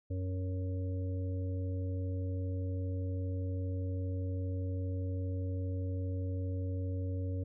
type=harmonic tone; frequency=92.5 Hz; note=F#2; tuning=in tune; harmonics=1 / 3 / 5 / 6; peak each=-33 / -43 / -47 / -49 dBFS; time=0.1-7.44 s; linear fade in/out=10 ms; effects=none